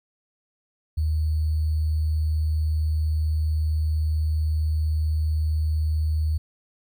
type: tone with sample-and-hold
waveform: sine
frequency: 77.78 Hz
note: D#2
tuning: in tune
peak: -20 dBFS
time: 0.97-6.38 s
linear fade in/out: 10 ms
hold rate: 4410 Hz
effects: none